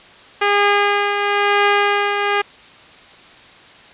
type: tone with tremolo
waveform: 10% pulse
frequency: 407.3 Hz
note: G#4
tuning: 34 cents flat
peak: -3 dBFS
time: 0.41-2.42 s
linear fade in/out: 10 ms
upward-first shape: triangle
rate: 1 Hz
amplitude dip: 50%
effects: white hiss -43 dBFS RMS until 3.93 s + resampled to 8000 Hz